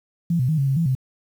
sine tone with pitch steps, 169.8 / 126.6 / 157.7 / 137.7 / 135.2 / 166.5 / 130.5 Hz, F3 / B2 / D#3 / C#3 / C#3 / E3 / C3, -48 / +43 / +24 / -11 / -43 / +18 / -4 cents, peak -17 dBFS, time 0.3-0.951 s, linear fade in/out 5 ms, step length 93 ms, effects 8-bit

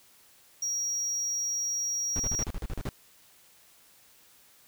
triangle tone, 5680 Hz, F8, 28 cents sharp, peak -27 dBFS, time 0.62-2.44 s, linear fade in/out 5 ms
brown noise bursts, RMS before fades -32 dBFS, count 10, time 2.16-2.889 s, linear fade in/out 0 ms, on 36 ms, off 41 ms
effects white hiss -59 dBFS RMS until 4.67 s

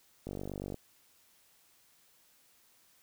click train, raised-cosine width 2 ms, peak -26 dBFS, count 24, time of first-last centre 0.27-0.743 s, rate 48.6 Hz, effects white hiss -66 dBFS RMS until 3.02 s

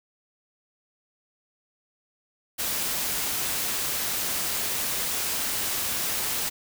white noise, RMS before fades -28 dBFS, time 2.58-6.5 s, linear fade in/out 20 ms, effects none

